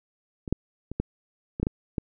clicks, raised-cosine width 3 ms, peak -22 / -9 / -21 / -12 / -18 / -10 / -12 / -14 dBFS, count 8, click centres 0.478 / 0.526 / 0.916 / 1 / 1.599 / 1.63 / 1.669 / 1.982 s, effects none

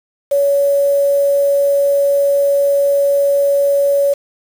sine tone with quantisation, 563 Hz, C#5, 27 cents sharp, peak -10 dBFS, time 0.31-4.14 s, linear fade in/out 10 ms, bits 5, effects none

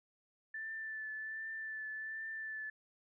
sine tone with vibrato, 1760 Hz, A6, in tune, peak -40 dBFS, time 0.54-2.7 s, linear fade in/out 5 ms, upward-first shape triangle, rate 1.3 Hz, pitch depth 24 cents each way, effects none

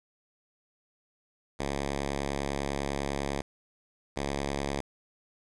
5% pulse tone pair in turn, 70 / 70 Hz, C#2 / C#2, +18 / +18 cents, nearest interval unison, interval 0 cents, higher neither, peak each -19 dBFS, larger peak neither, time 1.59-3.42 / 4.16-4.81 s, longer first, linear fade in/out 10 ms, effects resampled to 22050 Hz + 8-bit

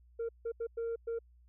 sine tone bursts at uneven times, 461.6 Hz, A#4, 17 cents flat, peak -31 dBFS, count 5, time 0.19-0.29 / 0.45-0.52 / 0.6-0.67 / 0.77-0.96 / 1.07-1.19 s, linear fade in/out 10 ms, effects tanh soft clip ceiling -32 dBFS + added 60 Hz sine -59 dBFS peak until 1.48 s

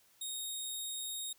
15% pulse tone, 3729 Hz, A#7, in tune, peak -31 dBFS, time 0.21-1.33 s, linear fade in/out 5 ms, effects white hiss -67 dBFS RMS until 1.38 s

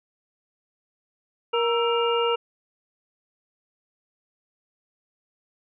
harmonic tone with a mistuned harmonic, 469.1 Hz, A#4, 11 cents sharp, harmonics 1 / 2 / 3 / 5 / 6, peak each -22 / -28 / -28 / -38 / -29 dBFS, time 1.53-2.36 s, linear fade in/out 10 ms, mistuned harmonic 3, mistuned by -96 cents, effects none

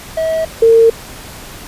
triangle / sine tone pair in turn, 644 / 455.4 Hz, E5 / A#4, -41 / -40 cents, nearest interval tritone, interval 599 cents, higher first, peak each -11 / -4 dBFS, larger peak second, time 0.17-0.45 / 0.62-0.9 s, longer neither, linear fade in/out 5 ms, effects pink hiss -32 dBFS RMS until 1.67 s + resampled to 32000 Hz

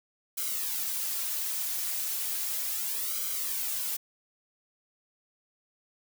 blue noise with flanger, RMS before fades -32 dBFS, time 0.37-3.97 s, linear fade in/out 10 ms, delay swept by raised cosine 1.1 to 4.6 ms, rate 0.35 Hz, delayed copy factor -0.8, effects none

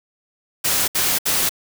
white noise bursts, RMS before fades -19 dBFS, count 3, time 0.64-1.494 s, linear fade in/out 10 ms, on 240 ms, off 67 ms, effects none

